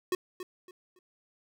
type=tone with echo; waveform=square; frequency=365.4 Hz; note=F#4; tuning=22 cents flat; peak=-27 dBFS; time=0.12-0.15 s; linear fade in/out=2 ms; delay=280 ms; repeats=3; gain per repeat=-11 dB; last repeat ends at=0.99 s; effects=none